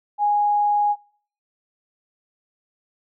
sine tone, 827 Hz, G#5, 8 cents flat, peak -16 dBFS, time 0.18-0.96 s, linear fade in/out 50 ms, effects noise-tail reverb RT60 0.5 s tail -23 dB re dry

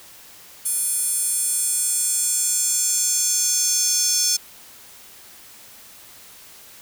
square tone with high-pass filter sweep, 486.6 Hz, B4, 26 cents flat, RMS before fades -21 dBFS, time 0.65-4.37 s, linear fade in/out 10 ms, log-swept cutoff 9900 to 5800 Hz, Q 3.6, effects white hiss -45 dBFS RMS until 6.81 s

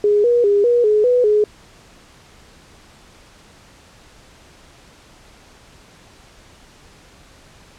sine tone with pitch steps, 414.3 / 480 / 406.4 / 480.7 / 423.7 / 493.9 / 421 Hz, G#4 / B4 / G#4 / B4 / G#4 / B4 / G#4, -4 / -49 / -38 / -47 / +35 / 0 / +24 cents, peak -11 dBFS, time 0.04-1.44 s, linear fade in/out 2 ms, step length 200 ms, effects pink hiss -47 dBFS RMS until 7.78 s + low-pass 8000 Hz 12 dB/octave

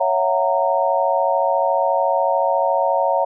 sine chord, F# dominant seventh, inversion second, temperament just, 555 / 666 / 740 / 925 Hz, C#5 / E5 / F#5 / A#5, +2 / +18 / 0 / -14 cents, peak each -20 / -21 / -22 / -20 dBFS, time 0-3.25 s, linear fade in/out 10 ms, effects none

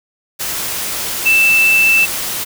sine tone in noise, 2650 Hz, E7, 9 cents sharp, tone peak -8 dBFS, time 1.25-2.06 s, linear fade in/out 20 ms, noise white, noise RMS -21 dBFS, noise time 0.39-2.45 s, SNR +10 dB, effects none

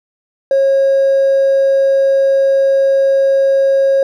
triangle tone with hard clipping, 544 Hz, C#5, 33 cents flat, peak -8 dBFS, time 0.51-4.03 s, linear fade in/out 2 ms, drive 2 dB, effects none

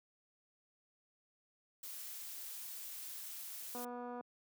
blue noise, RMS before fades -47 dBFS, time 1.83-3.85 s, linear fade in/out 5 ms
click train, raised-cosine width 1 ms, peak -33 dBFS, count 113, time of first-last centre 3.75-4.209 s, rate 244 Hz
effects high-pass 200 Hz 12 dB/octave

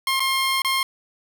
15% pulse tone with dropouts, 1066 Hz, C6, 32 cents sharp, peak -13 dBFS, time 0.07-0.83 s, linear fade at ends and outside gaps 2 ms, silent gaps 0.196-0.203 / 0.62-0.647 s, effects none

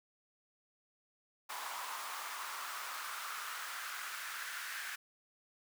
pink noise with high-pass filter sweep, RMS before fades -43 dBFS, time 1.49-4.96 s, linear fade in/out 10 ms, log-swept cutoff 980 to 1600 Hz, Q 3.2, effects none

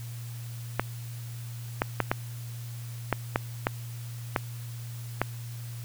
clicks, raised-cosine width 0.5 ms, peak -8 dBFS, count 9, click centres 0.796 / 1.819 / 2.003 / 2.115 / 3.127 / 3.359 / 3.669 / 4.362 / 5.216 s, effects added 118 Hz sine -36 dBFS peak until 5.84 s + white hiss -49 dBFS RMS until 5.84 s

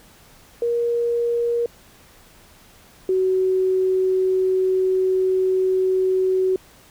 sine tone pair in turn, 472.2 / 374.8 Hz, A#4 / F#4, +22 / +22 cents, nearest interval major third, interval 400 cents, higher first, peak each -18 / -16 dBFS, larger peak second, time 0.62-1.66 / 3.09-6.56 s, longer second, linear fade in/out 2 ms, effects pink hiss -50 dBFS RMS until 6.9 s

